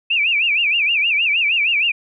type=tone with vibrato; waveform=sine; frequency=2544 Hz; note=D#7; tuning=38 cents sharp; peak=-14 dBFS; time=0.1-1.92 s; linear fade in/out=10 ms; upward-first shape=sine; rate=6.4 Hz; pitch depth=190 cents each way; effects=none